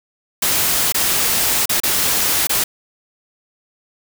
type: noise with dropouts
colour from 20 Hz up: white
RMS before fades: -17 dBFS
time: 0.42-2.64 s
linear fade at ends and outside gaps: 5 ms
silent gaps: 0.923-0.944 / 1.657-1.693 / 1.802-1.834 / 2.471-2.494 s
effects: none